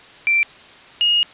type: tone pair in turn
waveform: sine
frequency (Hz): 2349 / 2864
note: D7 / F7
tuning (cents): 0 / +43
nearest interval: minor third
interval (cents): 343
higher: second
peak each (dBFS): -13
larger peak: neither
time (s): 0.27-0.43 / 1.01-1.23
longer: second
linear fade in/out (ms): 0
effects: white hiss -43 dBFS RMS until 1.33 s + resampled to 8000 Hz